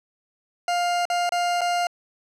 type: tone with dropouts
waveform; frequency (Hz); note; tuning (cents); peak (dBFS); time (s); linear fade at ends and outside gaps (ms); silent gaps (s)
40% pulse; 703; F5; +11; -20; 0.68-1.87; 2; 1.054-1.1 / 1.293-1.321 / 1.609-1.615
effects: low-pass 8000 Hz 12 dB/octave